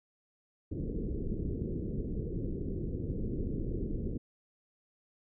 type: low-pass noise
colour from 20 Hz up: pink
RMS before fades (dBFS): -35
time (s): 0.71-4.18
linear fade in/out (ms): 10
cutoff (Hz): 450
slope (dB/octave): 48
effects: none